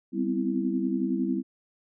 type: chord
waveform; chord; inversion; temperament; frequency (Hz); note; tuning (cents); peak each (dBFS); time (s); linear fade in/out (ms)
sine; C major seventh; second; equal with one note detuned; 196 / 250.7 / 261.6 / 329.6; G3 / B3 / C4 / E4; 0 / +26 / 0 / 0; -30; 0.12-1.43; 50
effects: none